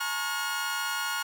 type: tone cluster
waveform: sawtooth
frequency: 855 / 936 / 1093 / 1430 Hz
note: A5 / A#5 / C#6 / F6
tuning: -50 / +7 / -25 / +41 cents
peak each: -35 / -35 / -32 / -27 dBFS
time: 0-1.23 s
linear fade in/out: 10 ms
effects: none